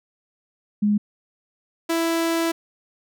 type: tone pair in turn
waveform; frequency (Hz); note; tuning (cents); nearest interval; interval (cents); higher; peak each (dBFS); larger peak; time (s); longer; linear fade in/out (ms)
sine / sawtooth; 207.7 / 331.3; G#3 / E4; 0 / +9; minor sixth; 809; second; -16; neither; 0.82-0.98 / 1.89-2.52; second; 10
effects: none